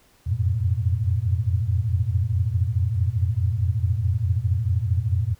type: tone cluster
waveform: sine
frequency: 85.9 / 90.6 / 105.4 / 118.5 Hz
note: F2 / F#2 / G#2 / A#2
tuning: -28 / -36 / +26 / +29 cents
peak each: -25 dBFS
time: 0.26-5.35 s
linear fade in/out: 20 ms
effects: pink hiss -58 dBFS RMS until 5.39 s